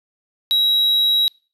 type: tone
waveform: triangle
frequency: 3860 Hz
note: B7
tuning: 40 cents flat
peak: -12 dBFS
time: 0.51-1.28 s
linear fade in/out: 0 ms
effects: noise-tail reverb RT60 0.4 s tail -26 dB re dry + resampled to 32000 Hz